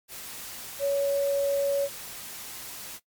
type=tone in noise; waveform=sine; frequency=561 Hz; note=C#5; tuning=21 cents sharp; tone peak=-22 dBFS; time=0.79-1.89 s; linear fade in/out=50 ms; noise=white; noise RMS=-40 dBFS; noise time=0.08-3 s; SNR=+15 dB; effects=noise-tail reverb RT60 0.1 s tail -17 dB re dry + MP3 96 kbps